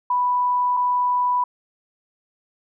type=tone pair in turn; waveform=sine; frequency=987.8 / 987.8 Hz; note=B5 / B5; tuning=0 / 0 cents; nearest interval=unison; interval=0 cents; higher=neither; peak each=-17 dBFS; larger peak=neither; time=0.1-0.77 / 0.77-1.44 s; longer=neither; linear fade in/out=5 ms; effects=none